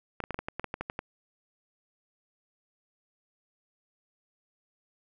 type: clicks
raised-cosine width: 0.5 ms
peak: -18 dBFS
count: 12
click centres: 0.203 / 0.239 / 0.307 / 0.344 / 0.39 / 0.485 / 0.596 / 0.643 / 0.741 / 0.81 / 0.899 / 0.991 s
effects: none